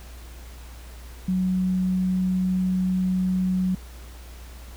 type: tone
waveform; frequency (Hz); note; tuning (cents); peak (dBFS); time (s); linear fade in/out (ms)
sine; 185; F#3; 0; -20; 1.28-3.75; 5
effects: added 60 Hz sine -39 dBFS peak until 4.76 s + pink hiss -48 dBFS RMS until 4.76 s